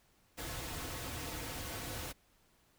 pink noise with comb filter, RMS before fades -42 dBFS, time 0.37-2.13 s, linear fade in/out 20 ms, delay 5 ms, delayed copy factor -0.55, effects pink hiss -70 dBFS RMS until 2.78 s

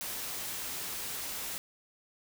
white noise, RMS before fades -38 dBFS, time 0.01-1.58 s, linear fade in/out 0 ms, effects none

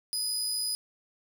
25% pulse tone, 4978 Hz, D#8, in tune, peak -24 dBFS, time 0.13-0.75 s, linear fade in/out 0 ms, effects none

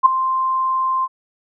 sine tone with ADSR envelope, 1046.5 Hz, C6, in tune, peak -3 dBFS, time 0.03-1.08 s, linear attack 28 ms, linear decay 7 ms, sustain -13 dB, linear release 41 ms, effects none

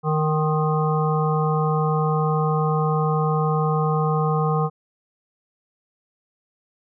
harmonic tone with a mistuned harmonic, 154.8 Hz, D#3, 9 cents flat, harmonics 1 / 3 / 5 / 7 / 8, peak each -20 / -25 / -27 / -28 / -29 dBFS, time 0.03-4.7 s, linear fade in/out 50 ms, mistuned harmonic 7, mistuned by -31 cents, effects none

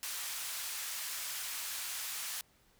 white band-pass noise, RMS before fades -40 dBFS, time 0.03-2.41 s, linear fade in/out 0 ms, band 1100 to 14000 Hz, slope 12 dB/octave, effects pink hiss -68 dBFS RMS until 2.79 s

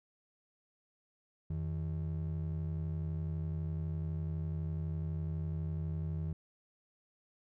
triangle ring-modulated tone, 121.9 Hz, B2, 22 cents flat, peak -29 dBFS, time 1.5-6.33 s, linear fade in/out 5 ms, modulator 36 Hz, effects none

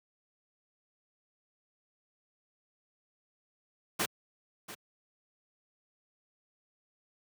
pink noise with echo, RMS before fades -30 dBFS, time 3.99-4.06 s, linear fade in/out 10 ms, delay 690 ms, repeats 1, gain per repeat -14 dB, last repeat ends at 4.75 s, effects high-pass 150 Hz 12 dB/octave

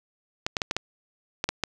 clicks, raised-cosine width 0.2 ms, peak -8 dBFS, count 8, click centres 0.465 / 0.568 / 0.618 / 0.711 / 0.766 / 1.441 / 1.49 / 1.637 s, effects none

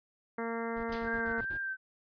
harmonic tone, 230 Hz, A#3, 23 cents flat, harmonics 1 / 2 / 3 / 4 / 5 / 6 / 7 / 8 / 9, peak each -38 / -37 / -43 / -43 / -45 / -45 / -46 / -48 / -48 dBFS, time 0.38-1.41 s, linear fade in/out 5 ms
brown noise bursts, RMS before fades -46 dBFS, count 7, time 0.76-1.577 s, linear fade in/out 10 ms, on 79 ms, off 44 ms
white noise with exponential decay, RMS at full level -38 dBFS, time 0.92-1.22 s, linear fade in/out 5 ms, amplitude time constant 64 ms
sine tone with vibrato, 1568 Hz, G6, in tune, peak -33 dBFS, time 1.04-1.77 s, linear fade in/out 50 ms, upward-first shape triangle, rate 2.4 Hz, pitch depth 41 cents each way
effects resampled to 11025 Hz

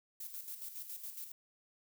violet noise with tremolo, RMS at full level -44 dBFS, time 0.2-1.32 s, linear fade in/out 5 ms, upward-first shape square, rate 7.2 Hz, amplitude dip 55%, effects none

